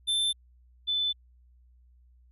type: tone pair in turn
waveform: square / sine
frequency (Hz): 3548 / 3511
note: A7 / A7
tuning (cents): +14 / -4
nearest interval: unison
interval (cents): 18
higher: first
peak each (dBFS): -25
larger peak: neither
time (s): 0.07-0.33 / 0.87-1.13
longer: neither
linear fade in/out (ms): 20
effects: added 61 Hz sine -56 dBFS peak until 2.31 s + resampled to 32000 Hz